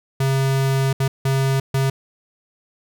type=tone bursts at uneven times; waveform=square; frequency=134.9 Hz; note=C#3; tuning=47 cents flat; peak=-17 dBFS; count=4; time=0.2-0.93 / 1-1.08 / 1.25-1.6 / 1.74-1.9 s; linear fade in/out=5 ms; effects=none